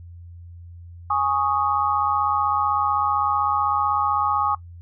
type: chord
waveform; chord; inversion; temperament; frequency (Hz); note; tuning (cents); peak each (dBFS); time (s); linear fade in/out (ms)
sine; Ab suspended fourth; none; equal; 830.6 / 1108.7 / 1244.5; Ab5 / Db6 / Eb6; 0 / 0 / 0; -23; 1.1-4.55; 5
effects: noise-tail reverb RT60 0.1 s tail -19 dB re dry + added 86 Hz sine -38 dBFS peak until 4.81 s